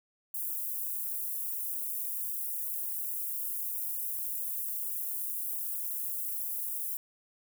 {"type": "high-pass noise", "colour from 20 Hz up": "white", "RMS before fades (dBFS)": -35, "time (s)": [0.34, 6.97], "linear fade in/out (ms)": 2, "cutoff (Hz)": 11000, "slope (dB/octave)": 24, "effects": []}